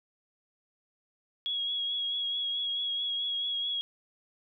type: tone with vibrato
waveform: sine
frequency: 3322 Hz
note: G#7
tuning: in tune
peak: -29 dBFS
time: 1.46-3.81 s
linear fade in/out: 0 ms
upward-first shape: triangle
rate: 4.6 Hz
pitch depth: 28 cents each way
effects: none